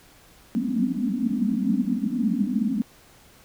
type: band-pass noise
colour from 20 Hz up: pink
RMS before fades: -24 dBFS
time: 0.55-2.82 s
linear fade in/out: 0 ms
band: 190 to 280 Hz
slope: 96 dB/octave
effects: pink hiss -53 dBFS RMS until 3.44 s